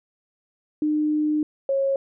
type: tone pair in turn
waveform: sine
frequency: 303.1 / 545.7 Hz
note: D#4 / C#5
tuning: -45 / -27 cents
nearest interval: minor seventh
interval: 1018 cents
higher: second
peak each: -19 dBFS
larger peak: neither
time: 0.82-1.43 / 1.69-1.96 s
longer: first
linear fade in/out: 2 ms
effects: none